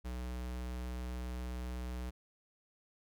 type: tone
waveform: square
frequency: 61.74 Hz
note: B1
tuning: in tune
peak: -39 dBFS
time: 0.04-2.11 s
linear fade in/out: 20 ms
effects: none